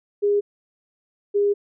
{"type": "tone pair in turn", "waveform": "sine", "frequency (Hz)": [408.8, 406.8], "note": ["G#4", "G#4"], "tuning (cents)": [-27, -36], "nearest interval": "unison", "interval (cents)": 9, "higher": "first", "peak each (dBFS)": [-16, -16], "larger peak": "neither", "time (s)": [[0.22, 0.41], [1.34, 1.54]], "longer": "second", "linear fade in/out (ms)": 20, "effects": []}